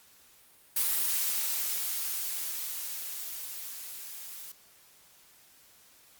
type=noise with level ramp; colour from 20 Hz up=blue; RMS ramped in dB=-27 to -44 dBFS; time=0.76-4.52 s; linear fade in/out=5 ms; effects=white hiss -59 dBFS RMS until 6.19 s + Opus 48 kbps